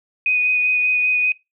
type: tone with vibrato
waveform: sine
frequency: 2489 Hz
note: D#7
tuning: in tune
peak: -15 dBFS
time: 0.26-1.32 s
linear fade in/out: 2 ms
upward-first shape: sine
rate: 5.1 Hz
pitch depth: 13 cents each way
effects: noise-tail reverb RT60 0.2 s tail -20 dB re dry